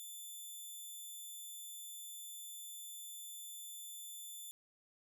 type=tone; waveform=5% pulse; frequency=3520 Hz; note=A7; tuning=in tune; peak=-39 dBFS; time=0-4.51 s; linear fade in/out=0 ms; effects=none